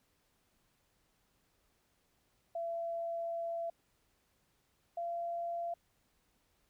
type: tone pair in turn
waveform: sine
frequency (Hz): 674 / 684.6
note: E5 / F5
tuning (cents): +38 / -35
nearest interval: unison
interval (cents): 27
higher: second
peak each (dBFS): -35 / -35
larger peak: neither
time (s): 2.55-3.7 / 4.97-5.74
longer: first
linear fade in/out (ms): 5
effects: pink hiss -75 dBFS RMS until 6.69 s